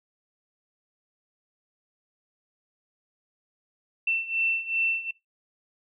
sine beating tone pair, 2683 / 2685.6 Hz, E7 / E7, +30 / +32 cents, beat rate 2.6 Hz, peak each -29 / -26 dBFS, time 4.07-5.11 s, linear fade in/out 5 ms, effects noise-tail reverb RT60 0.2 s tail -21 dB re dry

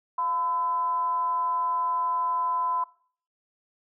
sine tone with frequency modulation, 1011 Hz, B5, 40 cents sharp, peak -24 dBFS, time 0.18-2.84 s, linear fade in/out 5 ms, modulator 309 Hz, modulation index 0.32, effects noise-tail reverb RT60 0.5 s tail -21 dB re dry

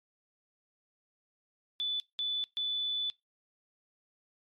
sine tone bursts at uneven times, 3484 Hz, A7, 18 cents flat, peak -30 dBFS, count 3, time 1.8-2 / 2.19-2.44 / 2.57-3.1 s, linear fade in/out 0 ms, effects noise-tail reverb RT60 0.2 s tail -23 dB re dry + MP3 64 kbps

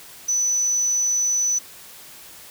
sine tone, 5980 Hz, F#8, 17 cents sharp, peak -18 dBFS, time 0.28-1.59 s, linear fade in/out 10 ms, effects white hiss -43 dBFS RMS until 2.5 s

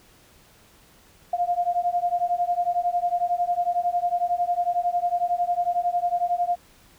sine beating tone pair, 698.5 / 709.5 Hz, F5 / F5, 0 / +27 cents, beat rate 11 Hz, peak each -24 dBFS, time 1.33-6.56 s, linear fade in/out 5 ms, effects pink hiss -55 dBFS RMS until 6.98 s

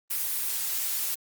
blue noise, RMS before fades -29 dBFS, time 0.1-1.15 s, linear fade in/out 10 ms, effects Opus 32 kbps

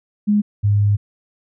sine tone pair in turn, 207.7 / 102.66 Hz, G#3 / G#2, 0 / -20 cents, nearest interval octave, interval 1220 cents, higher first, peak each -12 dBFS, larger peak neither, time 0.27-0.42 / 0.63-0.97 s, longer second, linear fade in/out 20 ms, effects none

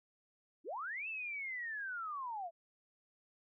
sine linear two-way sweep, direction up then down, 252.4 to 2680 to 644 Hz, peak -39 dBFS, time 0.64-2.51 s, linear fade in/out 50 ms, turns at 1.08 s, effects none

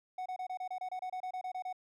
triangle tone bursts, 740 Hz, F#5, in tune, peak -34 dBFS, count 15, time 0.18-1.728 s, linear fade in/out 5 ms, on 78 ms, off 27 ms, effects none

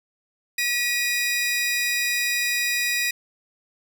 sawtooth tone pair together, 1929 / 2467 Hz, B6 / D#7, -41 / -15 cents, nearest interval major third, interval 426 cents, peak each -21 dBFS, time 0.58-3.11 s, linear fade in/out 5 ms, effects none

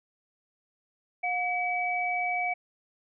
sine tone pair together, 719 / 2283 Hz, F#5 / D7, -50 / -50 cents, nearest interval octave + minor sixth, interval 2000 cents, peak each -29 / -29 dBFS, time 1.23-2.54 s, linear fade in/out 10 ms, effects none

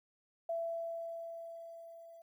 sine tone with level ramp, 668 Hz, E5, 23 cents sharp, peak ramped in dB -33 to -52 dBFS, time 0.49-2.22 s, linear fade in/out 5 ms, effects 12-bit

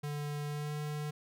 square tone with pitch glide, 146.83 to 149.31 Hz, D3 to D3, 0 to +29 cents, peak -36 dBFS, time 0.03-1.11 s, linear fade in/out 10 ms, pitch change +29 cents, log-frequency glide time 0.46-0.74 s, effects none

